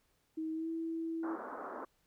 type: tone with pitch glide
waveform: sine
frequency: 317.8 to 327.5 Hz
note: D#4 to E4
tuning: +37 to -11 cents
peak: -35 dBFS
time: 0.37-1.36 s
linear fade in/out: 10 ms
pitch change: +52 cents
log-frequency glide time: 0.53-0.69 s
type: band-pass noise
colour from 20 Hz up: white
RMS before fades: -44 dBFS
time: 1.23-1.85 s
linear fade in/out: 5 ms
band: 230 to 1400 Hz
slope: 48 dB/octave
effects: pink hiss -75 dBFS RMS until 2.06 s